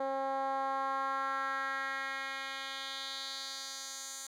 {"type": "tone with band-pass filter sweep", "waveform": "10% pulse", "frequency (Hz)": 270, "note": "C#4", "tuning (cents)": -45, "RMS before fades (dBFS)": -37, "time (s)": [0, 4.27], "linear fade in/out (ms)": 5, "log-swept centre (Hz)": [610, 7400], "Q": 2.2, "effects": []}